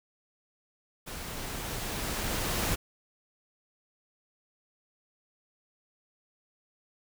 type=noise with level ramp; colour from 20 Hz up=pink; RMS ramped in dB=-40 to -29 dBFS; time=1.06-2.76 s; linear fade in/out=20 ms; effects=none